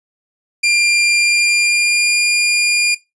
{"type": "tone with pitch glide", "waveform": "sawtooth", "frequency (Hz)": [2391, 2413], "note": ["D7", "D7"], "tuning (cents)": [30, 46], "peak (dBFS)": -8, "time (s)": [0.63, 2.95], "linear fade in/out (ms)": 10, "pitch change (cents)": 16, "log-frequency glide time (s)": [1.15, 2.18], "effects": ["noise-tail reverb RT60 0.2 s tail -19 dB re dry", "resampled to 22050 Hz"]}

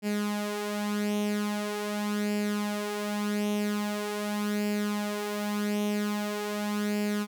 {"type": "tone with flanger", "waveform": "sawtooth", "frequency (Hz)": 207.7, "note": "G#3", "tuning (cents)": 0, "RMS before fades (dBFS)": -30, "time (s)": [0.02, 7.27], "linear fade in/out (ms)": 50, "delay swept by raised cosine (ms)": [0.4, 4.5], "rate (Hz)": 0.43, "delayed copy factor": 0.6, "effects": []}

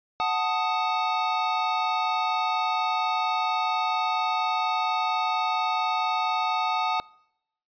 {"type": "chord", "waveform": "square", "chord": "D# diminished", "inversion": "first", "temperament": "equal with one note detuned", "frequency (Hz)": [740, 880, 1248.1], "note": ["F#5", "A5", "D#6"], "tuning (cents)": [0, 0, 5], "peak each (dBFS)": [-29, -28, -28], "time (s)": [0.2, 7], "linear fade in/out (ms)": 0, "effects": ["noise-tail reverb RT60 0.8 s tail -25 dB re dry", "resampled to 11025 Hz"]}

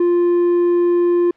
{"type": "tone", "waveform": "triangle", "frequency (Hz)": 349.2, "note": "F4", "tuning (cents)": 0, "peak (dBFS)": -10, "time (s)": [0, 1.31], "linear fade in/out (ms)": 5, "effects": ["white hiss -55 dBFS RMS until 1.36 s", "low-pass 2000 Hz 12 dB/octave"]}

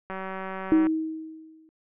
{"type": "click train", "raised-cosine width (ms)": 0.5, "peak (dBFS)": -19, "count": 147, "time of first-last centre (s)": [0.1, 0.868], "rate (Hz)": 190}
{"type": "tone with exponential decay", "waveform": "sine", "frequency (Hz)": 317.6, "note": "D#4", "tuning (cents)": 36, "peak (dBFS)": -14, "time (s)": [0.72, 1.69], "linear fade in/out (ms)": 0, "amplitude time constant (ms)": 210}
{"effects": ["low-pass 2000 Hz 12 dB/octave"]}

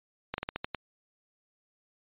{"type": "slowing click train", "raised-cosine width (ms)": 0.3, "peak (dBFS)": -16, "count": 7, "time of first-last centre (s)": [0.34, 0.747], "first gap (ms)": 41, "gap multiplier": 1.2, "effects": ["resampled to 8000 Hz"]}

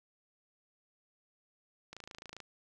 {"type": "click train", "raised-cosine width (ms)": 0.2, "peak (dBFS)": -29, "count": 14, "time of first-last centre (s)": [1.93, 2.403], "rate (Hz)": 27.5, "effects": []}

